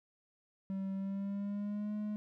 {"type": "tone with pitch glide", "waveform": "triangle", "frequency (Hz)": [192.9, 210.4], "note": ["G3", "G#3"], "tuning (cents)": [-28, 23], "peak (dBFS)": -33, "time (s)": [0.7, 2.16], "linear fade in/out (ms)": 0, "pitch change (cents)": 151, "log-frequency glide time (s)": [0.94, 1.94], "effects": []}